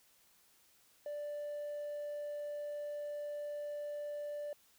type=tone; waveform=triangle; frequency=587.3 Hz; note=D5; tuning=in tune; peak=-36 dBFS; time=1.06-4.53 s; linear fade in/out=2 ms; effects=tanh soft clip ceiling -34 dBFS + white hiss -68 dBFS RMS until 4.78 s